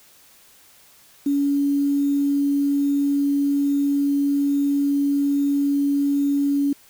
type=tone with quantisation; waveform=sine; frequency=282.7 Hz; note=C#4; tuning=34 cents sharp; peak=-17 dBFS; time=1.26-6.73 s; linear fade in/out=5 ms; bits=7; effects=white hiss -52 dBFS RMS until 6.89 s